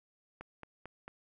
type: click train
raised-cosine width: 0.5 ms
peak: -30 dBFS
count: 4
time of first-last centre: 0.41-1.08 s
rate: 4.48 Hz
effects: none